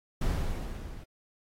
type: noise with level ramp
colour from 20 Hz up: brown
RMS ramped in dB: -26 to -44 dBFS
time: 0.21-1.04 s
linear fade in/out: 5 ms
effects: AAC 48 kbps